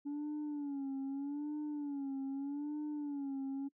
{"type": "tone with vibrato", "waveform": "sine", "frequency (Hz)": 284.8, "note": "C#4", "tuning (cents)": 47, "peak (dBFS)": -34, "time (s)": [0.05, 3.69], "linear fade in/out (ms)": 20, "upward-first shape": "sine", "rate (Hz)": 0.81, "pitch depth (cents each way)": 90, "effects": ["noise-tail reverb RT60 0.1 s tail -22 dB re dry", "tanh soft clip ceiling -36 dBFS"]}